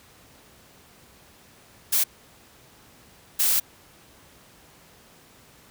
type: noise bursts at uneven times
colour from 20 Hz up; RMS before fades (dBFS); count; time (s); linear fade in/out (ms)
blue; -21; 2; 1.92-2.04 / 3.39-3.6; 10
effects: pink hiss -53 dBFS RMS until 5.7 s + high-pass 60 Hz 12 dB/octave